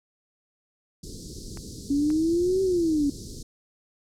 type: band-stop noise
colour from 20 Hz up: pink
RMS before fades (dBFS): -38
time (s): 1.03-3.43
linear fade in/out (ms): 5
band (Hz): 440 to 4300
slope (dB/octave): 48
type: clicks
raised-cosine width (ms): 0.5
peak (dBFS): -27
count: 2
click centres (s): 1.573 / 2.103
type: exponential two-way sweep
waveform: sine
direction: up then down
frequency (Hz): 277.2 to 386.7 to 277.2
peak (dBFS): -20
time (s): 1.9-3.1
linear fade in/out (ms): 5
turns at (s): 2.62
effects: low-pass 8000 Hz 12 dB/octave